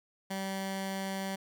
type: tone with notch filter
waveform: 15% pulse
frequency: 193.1 Hz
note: G3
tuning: 26 cents flat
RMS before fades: -36 dBFS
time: 0.3-1.36 s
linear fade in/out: 10 ms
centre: 430 Hz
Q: 1.7
effects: none